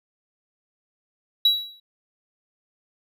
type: tone with exponential decay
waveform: triangle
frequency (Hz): 3898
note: B7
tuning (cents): -23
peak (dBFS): -10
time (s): 1.45-1.8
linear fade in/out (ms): 5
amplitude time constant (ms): 74
effects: tanh soft clip ceiling -6 dBFS